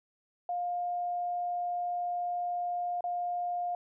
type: tone with dropouts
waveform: sine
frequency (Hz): 707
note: F5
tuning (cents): +21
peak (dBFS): -30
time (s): 0.49-3.75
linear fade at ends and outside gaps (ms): 2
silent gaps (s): 3.008-3.04
effects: none